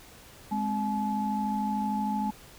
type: tone cluster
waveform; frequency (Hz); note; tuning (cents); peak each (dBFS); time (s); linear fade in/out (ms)
sine; 208.7 / 261.9 / 857; G#3 / C4 / A5; +9 / +2 / -46; -29 / -36 / -30; 0.51-2.31; 10
effects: pink hiss -51 dBFS RMS until 2.58 s